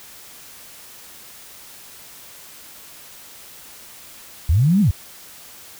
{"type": "linear two-way sweep", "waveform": "sine", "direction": "up then down", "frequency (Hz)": [67.2, 217.2, 68.8], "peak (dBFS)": -12, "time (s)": [4.49, 4.91], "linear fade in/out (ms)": 5, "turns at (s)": 4.81, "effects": ["white hiss -42 dBFS RMS until 5.79 s"]}